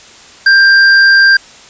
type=tone; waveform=square; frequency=1586 Hz; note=G6; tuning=20 cents sharp; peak=-4 dBFS; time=0.46-1.37 s; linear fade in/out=5 ms; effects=white hiss -37 dBFS RMS until 1.69 s + resampled to 16000 Hz